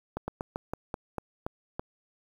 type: slowing click train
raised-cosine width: 1 ms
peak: -18 dBFS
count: 9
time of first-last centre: 0.17-1.795 s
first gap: 110 ms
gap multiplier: 1.17
effects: 8-bit